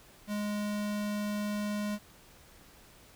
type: tone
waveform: square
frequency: 207.7 Hz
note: G#3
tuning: in tune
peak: -32 dBFS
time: 0.27-1.99 s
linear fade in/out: 50 ms
effects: pink hiss -57 dBFS RMS until 3.15 s